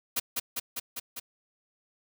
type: noise with echo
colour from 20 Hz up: white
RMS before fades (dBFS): -28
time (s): 0.16-0.2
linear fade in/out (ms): 10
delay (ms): 200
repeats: 5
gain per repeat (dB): -2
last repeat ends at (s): 1.2
effects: none